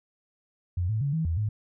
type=tone with pitch steps; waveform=sine; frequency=88.7 / 109.3 / 141.1 / 160.8 / 82.6 / 106.2 Hz; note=F2 / A2 / C#3 / E3 / E2 / G#2; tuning=+27 / -11 / +31 / -43 / +4 / +39 cents; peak=-24 dBFS; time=0.77-1.49 s; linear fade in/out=5 ms; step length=120 ms; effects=none